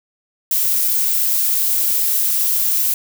violet noise, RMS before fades -17 dBFS, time 0.51-2.94 s, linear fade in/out 2 ms, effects none

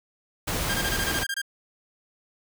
pink noise, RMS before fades -28 dBFS, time 0.47-1.24 s, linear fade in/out 10 ms
sawtooth tone bursts, 1603 Hz, G6, 38 cents sharp, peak -23 dBFS, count 10, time 0.69-1.417 s, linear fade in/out 5 ms, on 52 ms, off 23 ms
effects none

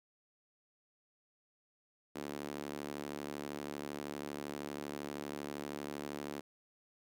sawtooth tone with high-pass filter, 72.7 Hz, D2, 17 cents flat, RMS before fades -43 dBFS, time 2.15-6.41 s, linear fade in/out 10 ms, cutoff 290 Hz, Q 1.5, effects none

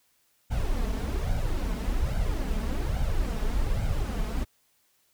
brown noise with flanger, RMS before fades -27 dBFS, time 0.5-4.45 s, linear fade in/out 20 ms, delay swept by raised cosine 1.3 to 4.7 ms, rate 1.2 Hz, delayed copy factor +0.65, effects white hiss -68 dBFS RMS until 5.13 s

